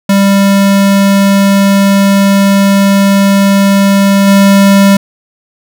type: tone with level steps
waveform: square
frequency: 197.6 Hz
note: G3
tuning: 14 cents sharp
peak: -5 / -3 dBFS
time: 0.09-4.97 s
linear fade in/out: 5 ms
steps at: 4.27 s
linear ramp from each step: 10 ms
effects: none